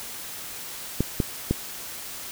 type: clicks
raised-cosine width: 3 ms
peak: -8 dBFS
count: 3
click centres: 1.006 / 1.202 / 1.51 s
effects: white hiss -37 dBFS RMS until 2.31 s